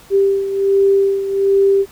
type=beating tone pair; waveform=sine; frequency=393.2 / 394.5 Hz; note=G4 / G4; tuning=+5 / +11 cents; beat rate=1.3 Hz; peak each=-12 / -18 dBFS; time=0.1-1.86 s; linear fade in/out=50 ms; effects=pink hiss -44 dBFS RMS until 1.91 s